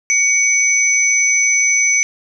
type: tone pair together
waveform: sine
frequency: 2253 / 6015 Hz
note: C#7 / F#8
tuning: +28 / +28 cents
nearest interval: octave + perfect fourth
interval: 1700 cents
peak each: -14 dBFS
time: 0.1-2.03 s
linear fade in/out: 0 ms
effects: none